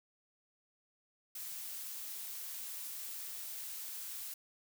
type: noise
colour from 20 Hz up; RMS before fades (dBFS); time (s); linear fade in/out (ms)
blue; -44; 1.35-4.34; 5
effects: none